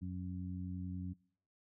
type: harmonic tone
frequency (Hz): 91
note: F#2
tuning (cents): -28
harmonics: 1 / 2 / 3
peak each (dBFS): -42 / -42 / -48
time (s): 0.01-1.14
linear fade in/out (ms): 20
effects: noise-tail reverb RT60 0.6 s tail -24 dB re dry